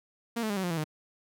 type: tone with pitch steps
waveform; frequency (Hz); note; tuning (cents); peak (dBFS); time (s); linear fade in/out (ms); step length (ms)
sawtooth; 233.1 / 217.5 / 202.9 / 189.34 / 176.66 / 164.83 / 153.79; A#3 / A3 / G#3 / F#3 / F3 / E3 / D#3; 0 / -20 / -40 / +40 / +20 / 0 / -20; -25; 0.36-0.843; 10; 69
effects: none